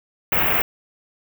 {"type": "band-stop noise", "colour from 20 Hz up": "white", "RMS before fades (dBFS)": -19, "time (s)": [0.32, 0.62], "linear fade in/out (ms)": 2, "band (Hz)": [2800, 16000], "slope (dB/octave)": 48, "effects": []}